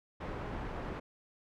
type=low-pass noise; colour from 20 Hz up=pink; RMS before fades=-40 dBFS; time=0.2-1 s; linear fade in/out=10 ms; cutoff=1500 Hz; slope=12 dB/octave; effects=none